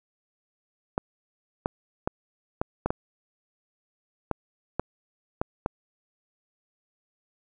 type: clicks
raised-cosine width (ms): 1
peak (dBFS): -11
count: 10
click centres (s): 0.979 / 1.659 / 2.075 / 2.615 / 2.86 / 2.905 / 4.313 / 4.796 / 5.415 / 5.661
effects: none